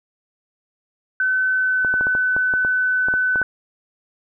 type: tone with pitch glide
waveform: sine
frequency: 1519 to 1506.8 Hz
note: F#6 to F#6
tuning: +45 to +31 cents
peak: -16 dBFS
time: 1.2-3.43 s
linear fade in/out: 2 ms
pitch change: -14 cents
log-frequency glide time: 1.53-2.01 s
type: clicks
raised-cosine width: 1 ms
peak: -14 dBFS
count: 12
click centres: 1.848 / 1.94 / 2.01 / 2.069 / 2.151 / 2.365 / 2.538 / 2.649 / 3.085 / 3.139 / 3.358 / 3.416 s
effects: none